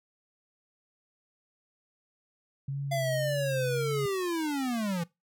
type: tone with vibrato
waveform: sine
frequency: 136.2 Hz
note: C#3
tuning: 30 cents flat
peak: -30 dBFS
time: 2.68-4.06 s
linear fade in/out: 5 ms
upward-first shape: sine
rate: 1.8 Hz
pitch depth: 50 cents each way
type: linear sweep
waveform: square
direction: down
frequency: 687 to 163.1 Hz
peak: -29 dBFS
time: 2.91-5.04 s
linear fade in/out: 10 ms
effects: noise-tail reverb RT60 0.2 s tail -21 dB re dry